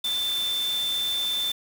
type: tone in noise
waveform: sine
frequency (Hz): 3544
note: A7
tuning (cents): +12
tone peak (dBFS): -24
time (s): 0.04-1.52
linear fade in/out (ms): 5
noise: white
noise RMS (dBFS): -36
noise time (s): 0.04-1.52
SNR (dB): +9
effects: none